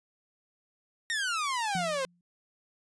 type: exponential sweep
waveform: sawtooth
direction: down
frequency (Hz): 1883 to 510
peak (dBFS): -25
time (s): 1.1-2.05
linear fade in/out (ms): 0
type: tone with exponential decay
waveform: sine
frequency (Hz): 174.61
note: F3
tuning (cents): 0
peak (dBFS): -30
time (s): 1.75-2.21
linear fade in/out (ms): 2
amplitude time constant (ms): 100
effects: resampled to 22050 Hz